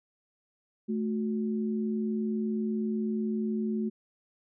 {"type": "tone pair together", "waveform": "sine", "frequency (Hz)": [217.9, 365.8], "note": ["A3", "F#4"], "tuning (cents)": [-17, -20], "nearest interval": "major sixth", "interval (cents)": 897, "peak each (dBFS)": [-28, -35], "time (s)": [0.88, 3.9], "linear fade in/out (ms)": 20, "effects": []}